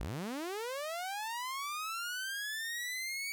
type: linear sweep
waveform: sawtooth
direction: up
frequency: 37.7 to 2268 Hz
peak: -33 dBFS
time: 0-3.32 s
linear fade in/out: 0 ms
effects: none